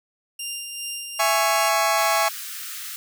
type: tone with tremolo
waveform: 15% pulse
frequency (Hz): 2794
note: F7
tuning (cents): 0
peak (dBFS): -21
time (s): 0.39-1.69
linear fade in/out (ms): 5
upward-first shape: sine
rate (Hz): 2.5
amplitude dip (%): 40
type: chord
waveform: sawtooth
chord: C# minor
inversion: first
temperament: just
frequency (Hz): 665.2 / 831.5 / 1108.7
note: E5 / G#5 / C#6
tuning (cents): +16 / +2 / 0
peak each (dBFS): -19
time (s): 1.19-2.29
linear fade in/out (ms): 10
type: high-pass noise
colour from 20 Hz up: white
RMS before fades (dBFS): -34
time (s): 1.98-2.96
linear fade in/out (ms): 0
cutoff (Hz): 1200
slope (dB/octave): 96
effects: none